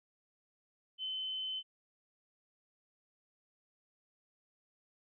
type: tone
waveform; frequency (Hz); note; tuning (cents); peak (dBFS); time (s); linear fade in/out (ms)
sine; 3054; G7; -46; -36; 0.98-1.63; 50
effects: none